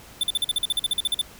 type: tone bursts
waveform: square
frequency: 3536 Hz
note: A7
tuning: 8 cents sharp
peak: -20 dBFS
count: 15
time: 0.21-1.214 s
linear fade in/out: 2 ms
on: 24 ms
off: 46 ms
effects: pink hiss -46 dBFS RMS until 1.39 s